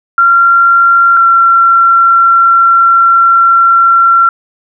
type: tone pair in turn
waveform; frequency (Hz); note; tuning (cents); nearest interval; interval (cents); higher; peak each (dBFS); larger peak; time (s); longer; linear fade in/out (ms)
sine; 1377 / 1362.8; F6 / F6; -25 / -43; unison; 18; first; -3; neither; 0.18-1.17 / 1.17-4.29; second; 2
effects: none